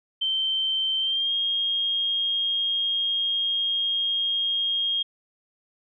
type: tone with pitch glide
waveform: sine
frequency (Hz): 3112 to 3244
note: G7 to G#7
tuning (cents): -13 to -41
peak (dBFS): -22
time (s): 0.21-5.03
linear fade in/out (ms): 10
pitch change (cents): +72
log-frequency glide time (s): 0.99-1.33
effects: none